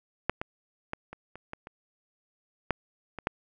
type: clicks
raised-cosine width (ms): 0.5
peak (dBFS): -9 / -17 / -17 / -26 / -28 / -22 / -27 / -10 / -22 / -11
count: 10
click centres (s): 0.296 / 0.415 / 0.934 / 1.13 / 1.356 / 1.534 / 1.671 / 2.707 / 3.187 / 3.271
effects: none